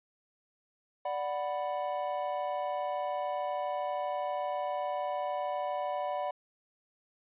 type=chord; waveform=triangle; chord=B minor; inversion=first; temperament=equal; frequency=587.3 / 740 / 987.8 Hz; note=D5 / F#5 / B5; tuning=0 / 0 / 0 cents; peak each=-33 / -33 / -36 dBFS; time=1.05-6.31 s; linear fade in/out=5 ms; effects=resampled to 8000 Hz